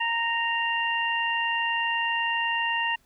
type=harmonic tone; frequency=928 Hz; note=A#5; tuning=8 cents flat; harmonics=1 / 2 / 3; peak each=-28 / -28 / -28 dBFS; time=0-2.96 s; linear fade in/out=10 ms; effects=pink hiss -64 dBFS RMS until 3.05 s